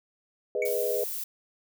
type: chord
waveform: sine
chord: G# minor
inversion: none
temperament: equal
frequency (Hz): 415.3 / 493.9 / 622.3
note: G#4 / B4 / D#5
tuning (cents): 0 / 0 / 0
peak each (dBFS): -30 / -29 / -32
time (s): 0.55-1.04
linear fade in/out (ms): 2
type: tone with exponential decay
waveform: triangle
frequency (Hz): 2250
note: C#7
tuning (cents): +25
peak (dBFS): -25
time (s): 0.62-0.76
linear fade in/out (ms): 2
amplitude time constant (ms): 29
type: noise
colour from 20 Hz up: violet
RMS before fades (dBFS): -34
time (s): 0.65-1.24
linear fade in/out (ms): 5
effects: none